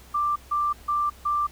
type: tone bursts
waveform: sine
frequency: 1180 Hz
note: D6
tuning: 8 cents sharp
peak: -21 dBFS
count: 4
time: 0.14-1.47 s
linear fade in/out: 10 ms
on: 220 ms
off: 150 ms
effects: added 63 Hz sine -48 dBFS peak until 1.51 s + pink hiss -51 dBFS RMS until 1.51 s